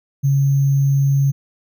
sine tone with sample-and-hold, 138.4 Hz, C#3, 2 cents flat, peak -12 dBFS, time 0.23-1.32 s, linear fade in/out 20 ms, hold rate 6300 Hz, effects none

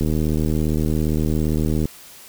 click train, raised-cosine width 3 ms, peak -9 dBFS, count 144, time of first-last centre 0.01-1.855 s, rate 77.5 Hz, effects white hiss -43 dBFS RMS until 2.28 s

